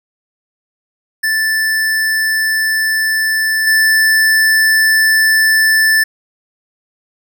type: tone with level steps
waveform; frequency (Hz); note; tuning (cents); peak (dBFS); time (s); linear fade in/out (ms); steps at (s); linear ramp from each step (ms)
square; 1760; A6; 0; -13 / -9; 1.23-6.04; 10; 3.67; 2
effects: none